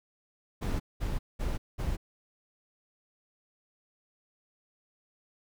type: noise bursts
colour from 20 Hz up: brown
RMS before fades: -31 dBFS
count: 4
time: 0.61-1.97 s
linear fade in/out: 20 ms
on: 190 ms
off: 200 ms
effects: none